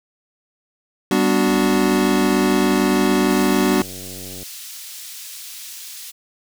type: chord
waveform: square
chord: G major seventh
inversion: none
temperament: equal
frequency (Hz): 196 / 246.9 / 293.7 / 370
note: G3 / B3 / D4 / F#4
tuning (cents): 0 / 0 / 0 / 0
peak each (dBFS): -21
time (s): 1.11-3.82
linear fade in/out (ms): 2
type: click train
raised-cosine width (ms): 2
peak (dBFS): -25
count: 275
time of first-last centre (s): 1.48-4.429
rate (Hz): 92.9
type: high-pass noise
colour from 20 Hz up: pink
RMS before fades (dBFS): -35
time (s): 3.29-6.12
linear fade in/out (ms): 20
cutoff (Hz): 4000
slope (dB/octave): 12
effects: none